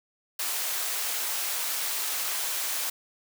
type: high-pass noise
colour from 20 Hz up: white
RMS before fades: -30 dBFS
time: 0.39-2.9 s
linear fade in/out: 5 ms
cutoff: 580 Hz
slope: 12 dB/octave
effects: none

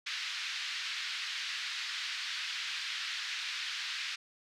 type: band-pass noise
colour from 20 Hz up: white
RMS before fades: -38 dBFS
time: 0.06-4.16 s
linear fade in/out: 10 ms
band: 1500 to 4500 Hz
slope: 24 dB/octave
effects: none

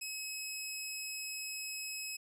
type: tone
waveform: 15% pulse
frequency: 2563 Hz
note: E7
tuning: 49 cents flat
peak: -32 dBFS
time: 0.01-2.17 s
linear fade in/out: 10 ms
effects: none

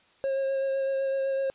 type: tone with vibrato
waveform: triangle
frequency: 540 Hz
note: C#5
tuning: 45 cents flat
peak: -23 dBFS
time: 0.24-1.5 s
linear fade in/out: 0 ms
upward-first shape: sine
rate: 7.9 Hz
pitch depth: 14 cents each way
effects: white hiss -61 dBFS RMS until 1.54 s + resampled to 8000 Hz

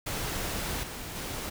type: noise with level steps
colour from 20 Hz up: pink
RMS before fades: -33 / -39 / -36 dBFS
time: 0.06-1.5 s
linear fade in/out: 10 ms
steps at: 0.83 / 1.15 s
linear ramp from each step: 5 ms
effects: none

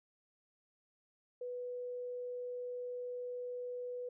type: tone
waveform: sine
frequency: 493.2 Hz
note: B4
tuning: 2 cents flat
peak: -39 dBFS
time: 1.41-4.09 s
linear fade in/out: 5 ms
effects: none

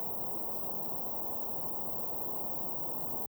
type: band-stop noise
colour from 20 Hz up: white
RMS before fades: -36 dBFS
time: 0-3.26 s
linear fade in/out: 0 ms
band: 1000 to 16000 Hz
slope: 48 dB/octave
effects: high-pass 100 Hz 12 dB/octave

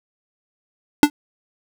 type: tone with exponential decay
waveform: square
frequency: 293.7 Hz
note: D4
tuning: in tune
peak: -3 dBFS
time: 1.03-1.1 s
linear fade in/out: 1 ms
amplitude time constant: 15 ms
effects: none

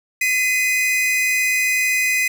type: tone pair together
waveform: 45% pulse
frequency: 2031 / 2489 Hz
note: B6 / D#7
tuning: +48 / 0 cents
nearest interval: major third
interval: 352 cents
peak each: -19 dBFS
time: 0.21-2.28 s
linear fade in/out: 5 ms
effects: none

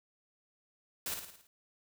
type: noise with echo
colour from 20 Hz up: white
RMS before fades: -37 dBFS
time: 1.06-1.14 s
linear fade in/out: 2 ms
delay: 55 ms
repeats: 6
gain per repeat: -5 dB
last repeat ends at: 1.47 s
effects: none

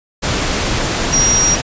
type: tone in noise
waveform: sine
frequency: 5710 Hz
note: F8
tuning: 37 cents sharp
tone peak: -11 dBFS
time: 1.12-1.56 s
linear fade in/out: 20 ms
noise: pink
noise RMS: -17 dBFS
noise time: 0.22-1.62 s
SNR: +3 dB
effects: resampled to 16000 Hz

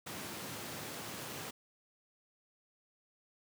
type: high-pass noise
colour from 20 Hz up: pink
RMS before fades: -44 dBFS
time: 0.06-1.51 s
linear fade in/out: 10 ms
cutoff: 110 Hz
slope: 24 dB/octave
effects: none

